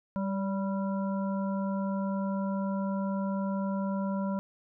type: harmonic tone with a mistuned harmonic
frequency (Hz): 196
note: G3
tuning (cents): 0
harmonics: 1 / 3 / 5 / 7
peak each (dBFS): -29 / -37 / -39 / -46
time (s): 0.16-4.39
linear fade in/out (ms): 0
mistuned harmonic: 3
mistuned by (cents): -33
effects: none